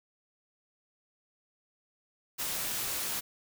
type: noise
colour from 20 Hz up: white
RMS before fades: -34 dBFS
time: 2.38-3.21 s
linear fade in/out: 20 ms
effects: none